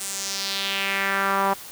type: tone with band-pass filter sweep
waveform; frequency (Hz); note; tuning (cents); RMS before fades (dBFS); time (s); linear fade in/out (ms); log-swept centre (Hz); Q
sawtooth; 196; G3; 0; -25; 0-1.54; 10; 9100 to 920; 2.4
effects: white hiss -40 dBFS RMS until 1.71 s